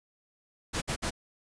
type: noise bursts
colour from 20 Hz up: pink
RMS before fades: -31 dBFS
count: 3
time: 0.73-1.108 s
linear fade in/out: 20 ms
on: 88 ms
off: 57 ms
effects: resampled to 22050 Hz